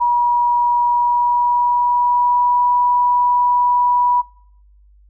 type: tone with pitch glide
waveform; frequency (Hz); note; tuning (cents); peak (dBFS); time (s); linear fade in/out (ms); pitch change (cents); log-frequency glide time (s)
sine; 963 to 977.6; B5 to B5; -44 to -18; -12; 0-4.22; 20; +26; 0.84-2.72
effects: noise-tail reverb RT60 0.8 s tail -26 dB re dry + added 50 Hz sine -46 dBFS peak until 5.09 s